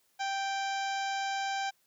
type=harmonic tone with a mistuned harmonic; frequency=784 Hz; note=G5; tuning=in tune; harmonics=1 / 2 / 3 / 4 / 5 / 6 / 7 / 8 / 9; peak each=-32 / -38 / -42 / -44 / -46 / -48 / -49 / -50 / -51 dBFS; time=0.19-1.71 s; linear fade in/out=20 ms; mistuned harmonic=6; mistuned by=+48 cents; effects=white hiss -71 dBFS RMS until 1.86 s + high-pass 80 Hz 12 dB/octave